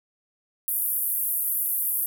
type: band-pass noise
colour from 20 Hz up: pink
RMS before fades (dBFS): -26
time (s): 0.68-2.06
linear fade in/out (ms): 0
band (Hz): 11000 to 15000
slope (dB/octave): 48
effects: none